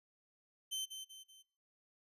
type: tone with echo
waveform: sawtooth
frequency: 3088 Hz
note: G7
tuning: 27 cents flat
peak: -34 dBFS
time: 0.71-0.86 s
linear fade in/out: 20 ms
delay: 190 ms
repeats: 3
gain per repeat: -7 dB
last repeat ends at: 1.43 s
effects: noise-tail reverb RT60 0.6 s tail -23 dB re dry + resampled to 32000 Hz